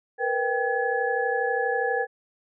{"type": "tone cluster", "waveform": "sine", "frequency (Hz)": [466, 498.3, 785, 1696], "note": ["A#4", "B4", "G5", "G#6"], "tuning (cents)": [-1, 15, 2, 36], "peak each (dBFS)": -28, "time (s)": [0.18, 2.07], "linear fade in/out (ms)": 50, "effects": []}